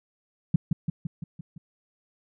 sine tone with echo, 162 Hz, E3, 30 cents flat, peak -14 dBFS, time 0.54-0.56 s, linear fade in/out 5 ms, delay 170 ms, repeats 6, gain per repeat -4 dB, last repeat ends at 1.58 s, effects none

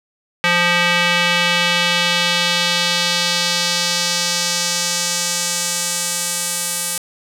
square tone with band-pass filter sweep, 174.61 Hz, F3, in tune, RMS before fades -18 dBFS, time 0.44-6.98 s, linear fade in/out 0 ms, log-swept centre 2300 to 9700 Hz, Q 1.5, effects 7-bit

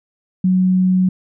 sine tone, 185 Hz, F#3, in tune, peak -11 dBFS, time 0.44-1.09 s, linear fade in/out 5 ms, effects none

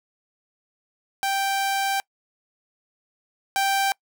sawtooth tone pair in turn, 784 / 784 Hz, G5 / G5, 0 / 0 cents, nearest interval unison, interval 0 cents, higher neither, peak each -18 / -16 dBFS, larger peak second, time 1.23-2 / 3.56-3.92 s, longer first, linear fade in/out 0 ms, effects noise-tail reverb RT60 0.1 s tail -26 dB re dry

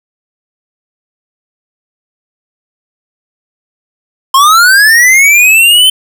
square linear sweep, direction up, 1045 to 3091 Hz, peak -3 dBFS, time 4.34-5.9 s, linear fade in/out 5 ms, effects none

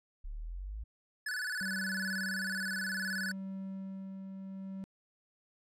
sine exponential sweep, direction up, 34.01 to 56.7 Hz, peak -38 dBFS, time 0.24-0.84 s, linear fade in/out 10 ms
square tone with vibrato, 1600 Hz, G6, 35 cents sharp, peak -35 dBFS, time 1.26-3.32 s, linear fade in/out 5 ms, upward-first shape square, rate 19 Hz, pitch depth 120 cents each way
triangle tone with tremolo, 192.3 Hz, G3, 33 cents flat, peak -36 dBFS, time 1.61-4.84 s, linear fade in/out 0 ms, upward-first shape sine, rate 0.65 Hz, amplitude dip 35%
effects low-pass 12000 Hz 12 dB/octave

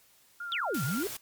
sine tone with vibrato, 1396.9 Hz, F6, in tune, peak -35 dBFS, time 0.4-1.03 s, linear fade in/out 5 ms, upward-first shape triangle, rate 6.8 Hz, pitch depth 38 cents each way
sine exponential two-way sweep, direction down then up, 3729 to 118.9 to 433.4 Hz, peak -29 dBFS, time 0.52-1.07 s, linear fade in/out 0 ms, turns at 0.84 s
white noise, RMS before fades -39 dBFS, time 0.74-1.17 s, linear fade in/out 5 ms
effects white hiss -62 dBFS RMS until 1.21 s + MP3 96 kbps

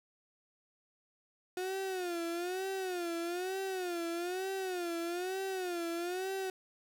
35% pulse tone with vibrato, 360 Hz, F#4, 47 cents flat, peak -33 dBFS, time 1.57-6.5 s, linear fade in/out 2 ms, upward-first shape sine, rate 1.1 Hz, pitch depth 120 cents each way, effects none

